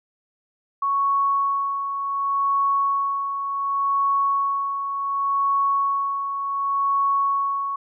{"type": "tone with tremolo", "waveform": "sine", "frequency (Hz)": 1110, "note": "C#6", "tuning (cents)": 2, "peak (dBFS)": -17, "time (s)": [0.82, 7.76], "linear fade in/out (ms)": 5, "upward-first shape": "sine", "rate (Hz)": 0.68, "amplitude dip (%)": 55, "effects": []}